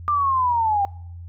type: linear sweep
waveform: sine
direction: down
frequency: 1198 to 784 Hz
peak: -17 dBFS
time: 0.08-0.85 s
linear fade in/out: 0 ms
effects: noise-tail reverb RT60 0.7 s tail -23 dB re dry + added 86 Hz sine -34 dBFS peak until 1.28 s